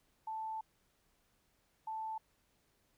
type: tone bursts at uneven times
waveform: sine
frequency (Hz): 880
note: A5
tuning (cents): 0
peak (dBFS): -38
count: 2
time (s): 0.27-0.61 / 1.87-2.18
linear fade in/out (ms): 5
effects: pink hiss -75 dBFS RMS until 2.97 s